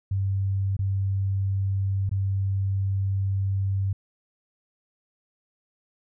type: tone with dropouts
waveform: sine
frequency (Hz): 97.4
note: G2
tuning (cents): -11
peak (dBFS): -22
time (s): 0.11-3.93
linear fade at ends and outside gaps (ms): 5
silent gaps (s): 0.767-0.79 / 2.094-2.113
effects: none